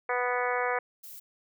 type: harmonic tone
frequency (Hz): 246.9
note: B3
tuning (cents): 0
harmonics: 2 / 3 / 4 / 5 / 6 / 7 / 8 / 9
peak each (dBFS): -31 / -33 / -34 / -35 / -36 / -36 / -37 / -38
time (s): 0.09-0.79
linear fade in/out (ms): 5
type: noise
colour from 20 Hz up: violet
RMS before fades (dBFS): -45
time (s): 1.03-1.2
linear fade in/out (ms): 10
effects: none